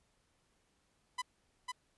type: tone with echo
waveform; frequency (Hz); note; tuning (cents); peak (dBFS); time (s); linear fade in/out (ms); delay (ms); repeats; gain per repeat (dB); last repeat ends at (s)
sawtooth; 1001; B5; +23; -31; 1.18-1.22; 10; 500; 1; -3; 1.72
effects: pink hiss -75 dBFS RMS until 1.97 s + resampled to 24000 Hz